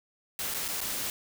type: noise with dropouts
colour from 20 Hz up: white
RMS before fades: -33 dBFS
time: 0.39-1.1 s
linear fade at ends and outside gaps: 1 ms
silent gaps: 0.54-0.545 / 0.681-0.685 / 0.806-0.813 s
effects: none